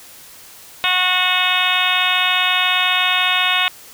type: harmonic tone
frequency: 365.6 Hz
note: F#4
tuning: 21 cents flat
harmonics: 2 / 3 / 4 / 5 / 6 / 7 / 8 / 9 / 10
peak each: -25 / -23 / -24 / -26 / -23 / -20 / -22 / -26 / -21 dBFS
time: 0.84-3.68 s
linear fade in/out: 0 ms
effects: white hiss -41 dBFS RMS until 3.93 s